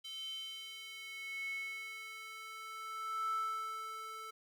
square tone with high-pass filter sweep, 440 Hz, A4, in tune, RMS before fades -43 dBFS, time 0.04-4.31 s, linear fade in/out 10 ms, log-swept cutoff 3300 to 1000 Hz, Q 9.7, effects none

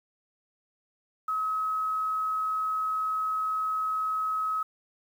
sine tone with quantisation, 1279 Hz, D#6, 47 cents sharp, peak -26 dBFS, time 1.28-4.63 s, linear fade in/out 5 ms, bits 9, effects none

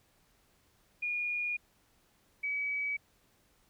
sine tone pair in turn, 2436 / 2279 Hz, D#7 / C#7, -37 / +47 cents, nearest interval minor second, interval 116 cents, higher first, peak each -31 / -31 dBFS, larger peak neither, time 1.02-1.57 / 2.43-2.97 s, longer first, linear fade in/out 10 ms, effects pink hiss -69 dBFS RMS until 3.69 s

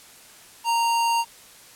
square tone, 928 Hz, A#5, 8 cents flat, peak -20 dBFS, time 0.64-1.25 s, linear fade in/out 50 ms, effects white hiss -48 dBFS RMS until 1.75 s + low-pass 12000 Hz 12 dB/octave

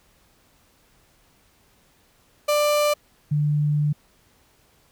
35% pulse / sine tone pair in turn, 592 / 148.3 Hz, D5 / D3, +14 / +17 cents, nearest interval 2 octaves, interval 2397 cents, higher first, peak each -16 / -18 dBFS, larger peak first, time 2.48-2.94 / 3.31-3.93 s, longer second, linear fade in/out 10 ms, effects pink hiss -60 dBFS RMS until 4.91 s

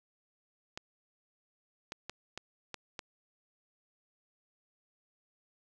clicks, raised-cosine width 0.2 ms, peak -22 dBFS, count 6, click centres 0.775 / 1.921 / 2.096 / 2.376 / 2.743 / 2.992 s, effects none

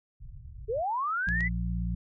pink low-pass noise, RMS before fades -44 dBFS, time 0.2-0.83 s, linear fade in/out 20 ms, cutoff 130 Hz, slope 48 dB/octave
sine linear sweep, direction up, 402.8 to 2053 Hz, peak -27 dBFS, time 0.68-1.49 s, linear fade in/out 20 ms
harmonic tone, 58.27 Hz, A#1, in tune, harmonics 1 / 2 / 3, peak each -30 / -36 / -33 dBFS, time 1.27-1.95 s, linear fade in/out 5 ms
clicks, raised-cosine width 0.2 ms, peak -26 dBFS, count 2, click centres 1.288 / 1.407 s
effects none

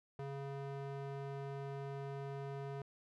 square tone with band-pass filter, 138.59 Hz, C#3, in tune, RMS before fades -44 dBFS, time 0.19-2.82 s, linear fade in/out 2 ms, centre 500 Hz, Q 0.63, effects none

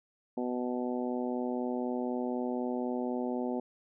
harmonic tone, 124 Hz, B2, 7 cents sharp, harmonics 2 / 3 / 4 / 5 / 6 / 7, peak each -33 / -37 / -39 / -41 / -43 / -44 dBFS, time 0.37-3.6 s, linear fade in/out 5 ms, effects none

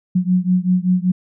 sine beating tone pair, 180 / 185.2 Hz, F#3 / F#3, -47 / +2 cents, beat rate 5.2 Hz, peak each -16 / -17 dBFS, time 0.15-1.12 s, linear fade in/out 10 ms, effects none

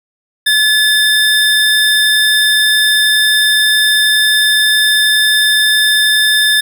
square tone pair together, 1717 / 3611 Hz, A6 / A7, -43 / +44 cents, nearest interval octave + minor second, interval 1287 cents, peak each -12 dBFS, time 0.46-6.61 s, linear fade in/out 10 ms, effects none

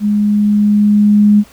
sine tone with level ramp, 207.7 Hz, G#3, in tune, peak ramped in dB -10 to -4 dBFS, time 0-1.44 s, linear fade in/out 50 ms, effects pink hiss -43 dBFS RMS until 1.52 s

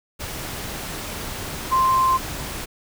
sine tone in noise, 1046.5 Hz, C6, in tune, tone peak -15 dBFS, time 1.71-2.18 s, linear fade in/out 20 ms, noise pink, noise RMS -31 dBFS, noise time 0.19-2.66 s, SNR +13 dB, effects none

